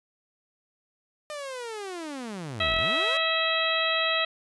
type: linear two-way sweep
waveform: sawtooth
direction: down then up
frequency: 609 to 32.7 to 588 Hz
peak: -30 dBFS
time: 1.3-3.17 s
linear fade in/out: 0 ms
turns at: 2.77 s
type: harmonic tone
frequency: 649 Hz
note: E5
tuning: 27 cents flat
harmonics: 1 / 2 / 3 / 4 / 5 / 6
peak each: -30 / -30 / -30 / -30 / -30 / -30 dBFS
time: 2.6-4.25 s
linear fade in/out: 5 ms
effects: resampled to 24000 Hz